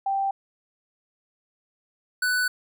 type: tone pair in turn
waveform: sine / square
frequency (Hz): 784 / 1491.6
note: G5 / F#6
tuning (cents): 0 / +14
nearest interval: major seventh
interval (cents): 1114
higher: second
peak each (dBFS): -22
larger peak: neither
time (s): 0.06-0.31 / 2.22-2.48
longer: second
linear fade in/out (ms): 5
effects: none

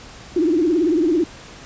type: tone with vibrato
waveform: sine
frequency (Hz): 330.3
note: E4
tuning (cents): +4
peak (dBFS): -14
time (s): 0.36-1.24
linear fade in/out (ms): 5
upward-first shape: triangle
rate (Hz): 18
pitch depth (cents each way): 200
effects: pink hiss -40 dBFS RMS until 1.65 s + resampled to 16000 Hz

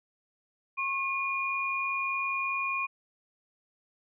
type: tone pair together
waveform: sine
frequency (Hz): 1083.5 / 2435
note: C#6 / D#7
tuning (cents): -40 / -38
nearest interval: octave + major second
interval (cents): 1402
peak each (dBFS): -32 / -30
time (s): 0.77-2.87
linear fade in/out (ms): 20
effects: none

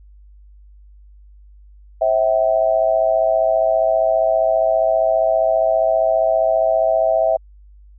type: tone with amplitude modulation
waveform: sine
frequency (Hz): 652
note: E5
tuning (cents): -19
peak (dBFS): -9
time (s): 2.01-7.37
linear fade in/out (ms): 10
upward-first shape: sine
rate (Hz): 115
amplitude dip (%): 90
effects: added 50 Hz sine -42 dBFS peak until 7.98 s

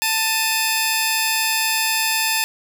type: tone pair together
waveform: 10% pulse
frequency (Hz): 888.1 / 2512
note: A5 / D#7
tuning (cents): +16 / +16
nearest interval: octave + tritone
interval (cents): 1800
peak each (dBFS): -12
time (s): 0.02-2.44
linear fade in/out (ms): 0
effects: none

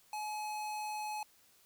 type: tone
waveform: square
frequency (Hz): 849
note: G#5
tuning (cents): +38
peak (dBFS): -38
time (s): 0.13-1.23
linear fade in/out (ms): 2
effects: white hiss -66 dBFS RMS until 1.65 s

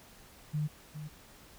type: tone with echo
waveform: sine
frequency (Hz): 150.7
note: D3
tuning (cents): +45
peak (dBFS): -29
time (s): 0.53-0.68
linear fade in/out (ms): 20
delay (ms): 410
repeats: 1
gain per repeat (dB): -10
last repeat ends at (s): 1.09
effects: pink hiss -56 dBFS RMS until 1.58 s

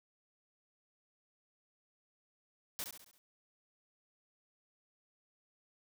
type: noise with echo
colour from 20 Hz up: white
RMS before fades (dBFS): -40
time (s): 2.79-2.84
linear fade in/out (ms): 0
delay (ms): 68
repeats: 5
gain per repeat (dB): -6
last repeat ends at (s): 3.18
effects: none

